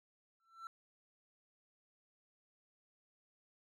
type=tone with exponential growth; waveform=triangle; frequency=1341 Hz; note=E6; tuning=29 cents sharp; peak=-40 dBFS; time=0.4-0.67 s; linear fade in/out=1 ms; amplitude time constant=58 ms; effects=none